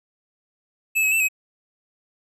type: tone with pitch steps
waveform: square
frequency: 2611 / 2559 / 2661 / 2539 Hz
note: E7 / D#7 / E7 / D#7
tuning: -17 / +48 / +16 / +34 cents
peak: -18 dBFS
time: 0.95-1.286 s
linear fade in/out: 20 ms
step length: 84 ms
effects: none